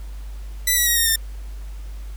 5% pulse tone with pitch steps, 1981 / 1935.8 / 1891.5 / 1848.3 / 1806.1 Hz, B6 / B6 / A#6 / A#6 / A6, +5 / -35 / +25 / -15 / +45 cents, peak -6 dBFS, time 0.67-1.16 s, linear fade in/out 5 ms, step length 98 ms, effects added 50 Hz sine -30 dBFS peak until 2.16 s + pink hiss -50 dBFS RMS until 2.16 s

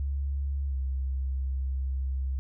sine tone with pitch glide, 69.4 to 66.27 Hz, C#2 to C2, +3 to +23 cents, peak -27 dBFS, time 0-2.39 s, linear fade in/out 0 ms, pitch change -80 cents, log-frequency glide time 0.68-0.75 s, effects none

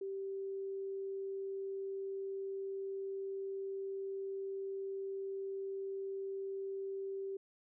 sine tone, 389.6 Hz, G4, 11 cents flat, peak -38 dBFS, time 0.01-7.37 s, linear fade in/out 5 ms, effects none

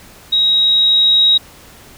sine tone with level ramp, 3807 Hz, A#7, 36 cents sharp, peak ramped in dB -10 to -7 dBFS, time 0.32-1.38 s, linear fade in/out 10 ms, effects pink hiss -41 dBFS RMS until 1.97 s

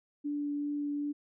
sine tone with vibrato, 290.6 Hz, D4, 18 cents flat, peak -31 dBFS, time 0.24-1.13 s, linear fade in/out 20 ms, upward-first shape triangle, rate 2.6 Hz, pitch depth 8 cents each way, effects none

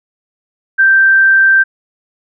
sine tone, 1567 Hz, G6, 1 cent flat, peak -5 dBFS, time 0.78-1.64 s, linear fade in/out 20 ms, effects none

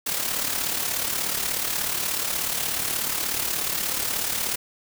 white noise with amplitude modulation, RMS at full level -24 dBFS, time 0.06-4.56 s, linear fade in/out 10 ms, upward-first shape sine, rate 36.6 Hz, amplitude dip 55%, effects none

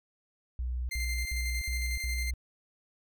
sine tone bursts, 61.74 Hz, B1, in tune, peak -30 dBFS, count 5, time 0.59-2.338 s, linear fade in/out 0 ms, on 300 ms, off 62 ms
sawtooth tone with tremolo, 2093 Hz, C7, in tune, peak -30 dBFS, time 0.91-2.31 s, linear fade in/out 10 ms, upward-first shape square, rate 11 Hz, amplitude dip 30%
effects none

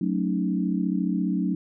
sine chord, D# half-diminished seventh, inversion first, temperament equal, 185 / 220 / 277.2 / 311.1 Hz, F#3 / A3 / C#4 / D#4, 0 / 0 / 0 / 0 cents, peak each -25 / -29 / -29 / -30 dBFS, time 0.01-1.55 s, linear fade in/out 5 ms, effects none

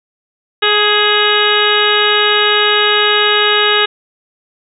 harmonic tone with a mistuned harmonic, 418.9 Hz, G#4, 15 cents sharp, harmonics 1 / 2 / 3 / 4 / 5 / 6 / 7 / 8 / 9, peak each -16 / -22 / -17 / -16 / -21 / -21 / -16 / -22 / -17 dBFS, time 0.62-3.86 s, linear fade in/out 10 ms, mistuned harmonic 4, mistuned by -20 cents, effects none

